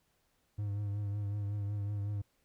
triangle tone with vibrato, 102.2 Hz, G#2, 27 cents flat, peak -31 dBFS, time 0.58-2.22 s, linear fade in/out 10 ms, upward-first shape triangle, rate 5.4 Hz, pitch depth 43 cents each way, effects pink hiss -75 dBFS RMS until 2.44 s

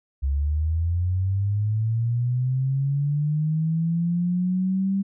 sine linear sweep, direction up, 66.9 to 197.2 Hz, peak -20 dBFS, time 0.22-5.03 s, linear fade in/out 20 ms, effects none

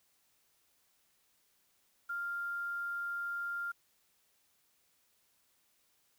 sine tone with quantisation, 1396.9 Hz, F6, in tune, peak -35 dBFS, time 2.09-3.72 s, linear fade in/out 10 ms, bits 10, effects white hiss -73 dBFS RMS until 6.18 s

